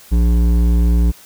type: tone with hard clipping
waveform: sine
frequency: 58.27 Hz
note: A#1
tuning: in tune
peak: -12 dBFS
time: 0.11-1.12 s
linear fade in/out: 20 ms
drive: 11 dB
effects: white hiss -43 dBFS RMS until 1.25 s